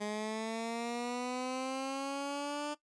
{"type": "linear sweep", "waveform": "15% pulse", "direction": "up", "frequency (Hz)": [207.7, 297.3], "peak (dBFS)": -29, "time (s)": [0, 2.75], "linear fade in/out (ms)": 20, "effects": ["noise-tail reverb RT60 0.1 s tail -17 dB re dry", "resampled to 22050 Hz"]}